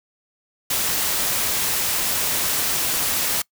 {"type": "noise", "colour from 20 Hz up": "white", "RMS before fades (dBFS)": -22, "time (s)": [0.7, 3.42], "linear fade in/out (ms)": 5, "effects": ["noise-tail reverb RT60 0.1 s tail -24 dB re dry"]}